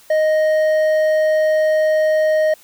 triangle tone with hard clipping, 622 Hz, D#5, 1 cent flat, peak -14 dBFS, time 0.1-2.54 s, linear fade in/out 5 ms, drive 9 dB, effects white hiss -48 dBFS RMS until 2.63 s

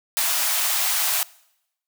white high-pass noise, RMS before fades -22 dBFS, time 0.17-1.23 s, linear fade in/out 0 ms, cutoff 620 Hz, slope 96 dB/octave, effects noise-tail reverb RT60 0.8 s tail -22 dB re dry

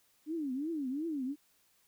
sine tone with vibrato, 291.1 Hz, D4, 15 cents flat, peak -33 dBFS, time 0.26-1.36 s, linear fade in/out 50 ms, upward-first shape triangle, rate 2.8 Hz, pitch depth 280 cents each way, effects white hiss -70 dBFS RMS until 1.87 s

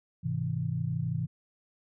sine chord, Ab augmented, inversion none, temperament just, 103.83 / 129.78 / 162.23 Hz, Ab2 / C3 / E3, 0 / -14 / -27 cents, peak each -35 / -32 / -32 dBFS, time 0.23-1.27 s, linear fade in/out 20 ms, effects none

